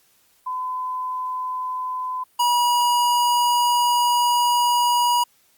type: tone pair in turn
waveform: sine / square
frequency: 1014 / 965.8 Hz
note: B5 / B5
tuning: +45 / -39 cents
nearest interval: minor second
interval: 84 cents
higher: first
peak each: -24 / -17 dBFS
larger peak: second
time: 0.46-2.24 / 2.39-5.24 s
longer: second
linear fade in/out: 10 ms
effects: white hiss -60 dBFS RMS until 5.57 s + Opus 48 kbps